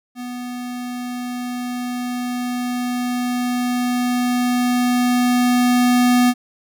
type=tone with level ramp; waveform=square; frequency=246.5 Hz; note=B3; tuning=3 cents flat; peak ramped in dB=-28 to -12 dBFS; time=0.15-6.34 s; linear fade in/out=50 ms; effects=none